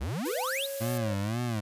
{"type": "exponential sweep", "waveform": "square", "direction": "up", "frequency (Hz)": [57.1, 4343], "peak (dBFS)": -31, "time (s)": [0, 0.67], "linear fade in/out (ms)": 20}
{"type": "noise", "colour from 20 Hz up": "blue", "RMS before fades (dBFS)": -39, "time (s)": [0.25, 0.98], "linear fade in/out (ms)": 5}
{"type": "tone with pitch glide", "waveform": "triangle", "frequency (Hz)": [493.9, 551.2], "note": ["B4", "C#5"], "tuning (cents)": [0, -10], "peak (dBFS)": -32, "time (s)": [0.25, 1.15], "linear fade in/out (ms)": 20, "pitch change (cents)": 190, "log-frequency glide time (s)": [0.38, 0.62]}
{"type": "tone with vibrato", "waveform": "25% pulse", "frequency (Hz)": 110, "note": "A2", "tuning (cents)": 0, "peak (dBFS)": -25, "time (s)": [0.8, 1.61], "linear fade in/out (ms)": 20, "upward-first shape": "sine", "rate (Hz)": 2, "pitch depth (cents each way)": 190}
{"effects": ["resampled to 32000 Hz"]}